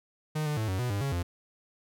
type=tone with pitch steps; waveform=45% pulse; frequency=153.7 / 149.6 / 109.5 / 94.1 / 123.7 / 100.6 / 138.2 / 87.2 Hz; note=D#3 / D3 / A2 / F#2 / B2 / G2 / C#3 / F2; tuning=-21 / +32 / -8 / +30 / +3 / +45 / -5 / -2 cents; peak=-28 dBFS; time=0.35-1.23 s; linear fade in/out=10 ms; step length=110 ms; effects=none